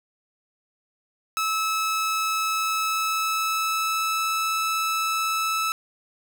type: tone with pitch glide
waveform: sawtooth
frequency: 1300 to 1309 Hz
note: E6 to E6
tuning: -24 to -13 cents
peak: -19 dBFS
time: 1.37-5.72 s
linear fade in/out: 0 ms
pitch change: +11 cents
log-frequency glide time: 2.54-4.24 s
effects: none

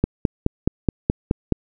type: click train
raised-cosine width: 3 ms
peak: -3 dBFS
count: 8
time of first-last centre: 0.04-1.523 s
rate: 4.72 Hz
effects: none

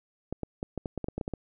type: clicks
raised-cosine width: 2 ms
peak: -19 dBFS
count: 12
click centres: 0.326 / 0.433 / 0.629 / 0.777 / 0.858 / 0.977 / 1.043 / 1.085 / 1.18 / 1.212 / 1.279 / 1.337 s
effects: none

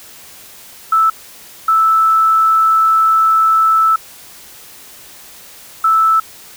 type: tone bursts at uneven times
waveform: sine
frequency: 1315 Hz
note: E6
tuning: 5 cents flat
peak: -8 dBFS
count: 3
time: 0.92-1.1 / 1.68-3.96 / 5.84-6.2 s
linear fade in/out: 5 ms
effects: white hiss -38 dBFS RMS until 6.56 s

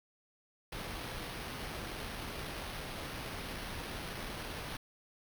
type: noise with sample-and-hold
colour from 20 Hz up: pink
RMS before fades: -42 dBFS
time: 0.72-4.77 s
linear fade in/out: 5 ms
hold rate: 7350 Hz
effects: none

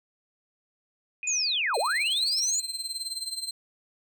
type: tone with exponential decay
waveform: sine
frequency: 2489 Hz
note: D#7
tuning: in tune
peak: -31 dBFS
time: 1.23-3.07 s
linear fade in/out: 1 ms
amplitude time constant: 400 ms
type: linear two-way sweep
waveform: sine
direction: down then up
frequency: 7140 to 415.3 to 7140 Hz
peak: -24 dBFS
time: 1.27-2.6 s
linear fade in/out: 5 ms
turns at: 1.78 s
type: tone with tremolo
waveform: 30% pulse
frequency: 4126 Hz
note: C8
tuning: 25 cents flat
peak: -25 dBFS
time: 1.74-3.51 s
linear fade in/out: 2 ms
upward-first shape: triangle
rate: 19 Hz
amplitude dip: 85%
effects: none

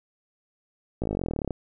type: slowing click train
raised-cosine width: 2 ms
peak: -15 dBFS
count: 22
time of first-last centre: 1.02-1.508 s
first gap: 17 ms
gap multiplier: 1.03
effects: none

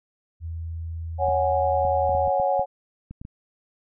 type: tone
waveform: sine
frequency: 82.41 Hz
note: E2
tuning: in tune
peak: -29 dBFS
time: 0.4-2.31 s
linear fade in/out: 50 ms
type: chord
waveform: sine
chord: C# suspended fourth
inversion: none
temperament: equal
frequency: 554.4 / 740 / 830.6 Hz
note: C#5 / F#5 / G#5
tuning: 0 / 0 / 0 cents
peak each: -23 / -23 / -26 dBFS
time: 1.18-2.66 s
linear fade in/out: 50 ms
type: clicks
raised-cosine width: 5 ms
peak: -25 dBFS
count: 10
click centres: 1.286 / 1.85 / 2.094 / 2.15 / 2.277 / 2.399 / 2.595 / 3.11 / 3.215 / 3.251 s
effects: none

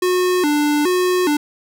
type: tone with vibrato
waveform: square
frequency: 327.6 Hz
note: E4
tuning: 11 cents flat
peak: -15 dBFS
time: 0.02-1.37 s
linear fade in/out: 5 ms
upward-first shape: square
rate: 1.2 Hz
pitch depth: 180 cents each way
effects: none

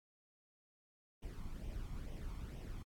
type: noise with flanger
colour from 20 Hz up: brown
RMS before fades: -45 dBFS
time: 1.22-2.83 s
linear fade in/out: 10 ms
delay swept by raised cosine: 0.34 to 0.94 ms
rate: 2.2 Hz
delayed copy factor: +0.6
effects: AAC 64 kbps

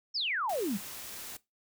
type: exponential sweep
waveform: sine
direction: down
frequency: 5588 to 174.61 Hz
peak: -29 dBFS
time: 0.14-0.78 s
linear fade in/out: 20 ms
type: noise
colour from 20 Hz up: white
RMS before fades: -43 dBFS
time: 0.49-1.37 s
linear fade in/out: 5 ms
effects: noise-tail reverb RT60 0.2 s tail -19 dB re dry

